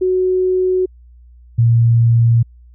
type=tone pair in turn; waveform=sine; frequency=370 / 116.54 Hz; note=F#4 / A#2; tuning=0 / 0 cents; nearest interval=octave + minor sixth; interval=2000 cents; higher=first; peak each=-12 / -8 dBFS; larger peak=second; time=0.01-0.86 / 1.58-2.43 s; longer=neither; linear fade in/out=10 ms; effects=added 60 Hz sine -40 dBFS peak until 2.74 s